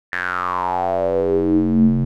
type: tone with band-pass filter sweep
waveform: square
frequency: 45 Hz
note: F#1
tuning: 47 cents flat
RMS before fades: -18 dBFS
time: 0.12-2.05 s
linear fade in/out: 10 ms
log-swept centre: 1800 to 170 Hz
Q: 8
effects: none